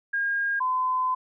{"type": "tone pair in turn", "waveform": "sine", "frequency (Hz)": [1620, 1020.5], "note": ["G#6", "C6"], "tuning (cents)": [-43, -44], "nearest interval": "minor sixth", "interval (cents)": 801, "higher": "first", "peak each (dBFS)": [-23, -22], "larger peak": "second", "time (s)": [[0.13, 0.6], [0.6, 1.15]], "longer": "second", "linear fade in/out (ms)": 10, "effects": []}